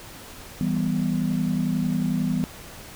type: chord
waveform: sine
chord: E minor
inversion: none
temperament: equal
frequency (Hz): 164.81 / 196 / 246.9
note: E3 / G3 / B3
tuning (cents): 0 / 0 / 0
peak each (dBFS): -25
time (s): 0.61-2.44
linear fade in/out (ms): 0
effects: tanh soft clip ceiling -13 dBFS + pink hiss -42 dBFS RMS until 2.95 s